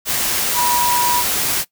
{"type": "tone in noise", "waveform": "sine", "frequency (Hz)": 970, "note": "B5", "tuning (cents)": -31, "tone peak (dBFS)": -16, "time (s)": [0.54, 1.24], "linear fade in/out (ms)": 50, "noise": "white", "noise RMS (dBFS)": -19, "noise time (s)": [0.05, 1.65], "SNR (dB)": 0, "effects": ["noise-tail reverb RT60 0.1 s tail -20 dB re dry"]}